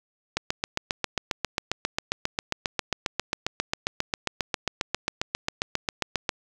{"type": "click train", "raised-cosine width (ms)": 0.2, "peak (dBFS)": -7, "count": 45, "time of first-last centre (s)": [0.37, 6.292], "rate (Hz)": 7.43, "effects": ["7-bit"]}